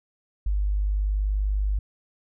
sine tone, 50.3 Hz, G1, 45 cents sharp, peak -21 dBFS, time 0.46-1.79 s, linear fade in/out 5 ms, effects none

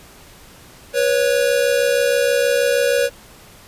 square tone pair together, 488.1 / 554.4 Hz, B4 / C#5, -20 / 0 cents, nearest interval major second, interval 220 cents, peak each -18 dBFS, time 0.93-3.1 s, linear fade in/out 50 ms, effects pink hiss -44 dBFS RMS until 3.67 s + resampled to 32000 Hz

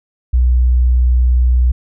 sine tone, 61.74 Hz, B1, in tune, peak -8 dBFS, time 0.33-1.72 s, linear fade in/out 10 ms, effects none

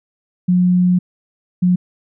sine tone bursts at uneven times, 180 Hz, F#3, 47 cents flat, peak -10 dBFS, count 2, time 0.48-0.99 / 1.62-1.76 s, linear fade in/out 10 ms, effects none

